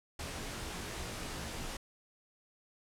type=noise with comb filter; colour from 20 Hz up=pink; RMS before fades=-41 dBFS; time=0.19-1.77 s; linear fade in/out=5 ms; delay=20 ms; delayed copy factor=-0.85; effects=low-pass 10000 Hz 12 dB/octave